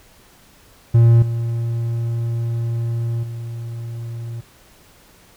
triangle tone with level steps, 116.54 Hz, A#2, in tune, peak -6 / -17 / -24 dBFS, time 0.94-4.41 s, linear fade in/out 10 ms, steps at 1.22 / 3.23 s, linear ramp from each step 5 ms, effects pink hiss -50 dBFS RMS until 5.36 s

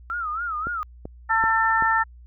sine tone with vibrato, 1318.5 Hz, E6, in tune, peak -25 dBFS, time 0.1-0.83 s, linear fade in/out 0 ms, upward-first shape sine, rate 3.7 Hz, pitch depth 150 cents each way
click train, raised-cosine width 2 ms, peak -20 dBFS, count 4, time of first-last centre 0.67-1.824 s, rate 2.6 Hz
harmonic tone, 447.6 Hz, A4, 30 cents sharp, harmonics 2 / 3 / 4, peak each -22 / -22 / -22 dBFS, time 1.29-2.04 s, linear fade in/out 20 ms
effects added 60 Hz sine -43 dBFS peak until 2.26 s

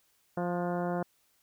harmonic tone with a mistuned harmonic, 175.6 Hz, F3, 10 cents sharp, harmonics 1 / 2 / 3 / 4 / 5 / 6 / 7 / 8 / 9 / 10, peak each -33 / -36 / -36 / -36 / -44 / -44 / -49 / -45 / -55 / -55 dBFS, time 0.37-1.03 s, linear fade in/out 5 ms, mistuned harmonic 8, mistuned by +33 cents, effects white hiss -70 dBFS RMS until 1.42 s

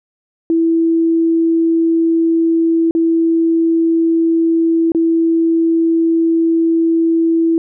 sine tone with dropouts, 329.6 Hz, E4, in tune, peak -10 dBFS, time 0.5-7.58 s, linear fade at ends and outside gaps 1 ms, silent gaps 2.91-2.95 / 4.919-4.948 s, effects none

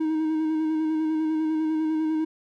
triangle tone with vibrato, 314.3 Hz, D#4, 18 cents sharp, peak -20 dBFS, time 0-2.25 s, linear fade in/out 10 ms, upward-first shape square, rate 10 Hz, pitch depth 19 cents each way, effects none

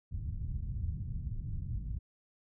white low-pass noise, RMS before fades -37 dBFS, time 0.11-1.99 s, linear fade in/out 10 ms, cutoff 120 Hz, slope 24 dB/octave, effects none

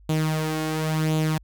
sawtooth tone with flanger, 156.6 Hz, D#3, 11 cents sharp, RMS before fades -24 dBFS, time 0.09-1.38 s, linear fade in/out 5 ms, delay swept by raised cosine 0.28 to 2.78 ms, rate 0.94 Hz, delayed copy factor +0.55, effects added 50 Hz sine -48 dBFS peak until 1.43 s

